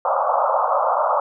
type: band-pass noise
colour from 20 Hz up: pink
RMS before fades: -19 dBFS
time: 0.05-1.2 s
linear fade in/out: 2 ms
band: 530 to 1300 Hz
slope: 96 dB/octave
effects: none